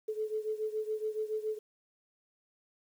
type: beating tone pair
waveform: sine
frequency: 430.2 / 437.3 Hz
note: A4 / A4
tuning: -39 / -11 cents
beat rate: 7.1 Hz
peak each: -34 / -37 dBFS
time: 0.08-1.59 s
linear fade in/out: 10 ms
effects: 10-bit